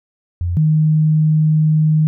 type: tone pair in turn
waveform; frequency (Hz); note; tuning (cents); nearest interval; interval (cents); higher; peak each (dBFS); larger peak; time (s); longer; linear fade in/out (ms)
sine; 87.31 / 155.2; F2 / D#3; 0 / -4; minor seventh; 996; second; -16 / -10; second; 0.41-0.57 / 0.57-2.07; second; 0
effects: none